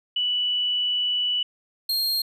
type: tone pair in turn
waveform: sine / 45% pulse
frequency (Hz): 2960 / 4223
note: F#7 / C8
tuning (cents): 0 / +15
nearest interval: tritone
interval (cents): 615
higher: second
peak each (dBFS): -21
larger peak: neither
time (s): 0.16-1.43 / 1.89-2.22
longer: first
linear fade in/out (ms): 5
effects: resampled to 32000 Hz